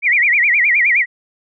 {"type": "tone with vibrato", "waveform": "sine", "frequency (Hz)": 2140, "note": "C7", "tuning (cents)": 38, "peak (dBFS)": -10, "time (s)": [0.02, 1.06], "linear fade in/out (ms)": 50, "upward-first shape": "sine", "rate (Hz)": 9.6, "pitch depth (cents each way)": 220, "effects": []}